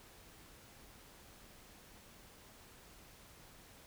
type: silence
effects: pink hiss -59 dBFS RMS until 3.86 s